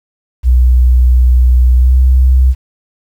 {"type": "tone with pitch glide", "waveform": "sine", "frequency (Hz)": [62, 64.19], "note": ["B1", "C2"], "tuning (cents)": [7, -32], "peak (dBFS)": -4, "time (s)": [0.43, 2.55], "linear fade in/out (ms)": 50, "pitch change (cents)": 61, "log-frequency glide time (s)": [1.75, 1.96], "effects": ["7-bit"]}